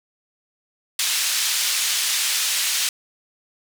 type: band-pass noise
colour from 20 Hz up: pink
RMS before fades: -22 dBFS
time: 0.99-2.89 s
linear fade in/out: 2 ms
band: 2900 to 11000 Hz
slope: 12 dB/octave
effects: none